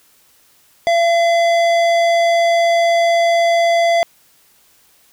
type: tone with tanh clipping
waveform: sine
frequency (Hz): 679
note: F5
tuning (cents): -49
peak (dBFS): -13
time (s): 0.87-4.03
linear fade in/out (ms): 0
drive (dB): 16
effects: white hiss -53 dBFS RMS until 5.12 s